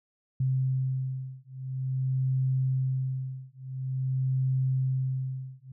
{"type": "beating tone pair", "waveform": "sine", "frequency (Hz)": [130.81, 131.29], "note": ["C3", "C3"], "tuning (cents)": [0, 6], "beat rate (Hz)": 0.48, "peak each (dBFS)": -29, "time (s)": [0.4, 5.72], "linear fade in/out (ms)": 5, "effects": []}